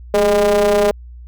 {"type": "ring-modulated tone", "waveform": "square", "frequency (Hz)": 100, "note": "G2", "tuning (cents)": 35, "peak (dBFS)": -9, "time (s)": [0.14, 0.91], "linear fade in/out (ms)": 0, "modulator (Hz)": 515, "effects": ["added 60 Hz sine -33 dBFS peak until 1.27 s"]}